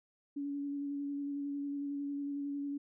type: tone with vibrato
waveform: sine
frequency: 283.6 Hz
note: C#4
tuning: 40 cents sharp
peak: -35 dBFS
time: 0.36-2.78 s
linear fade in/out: 10 ms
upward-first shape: square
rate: 11 Hz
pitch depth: 12 cents each way
effects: none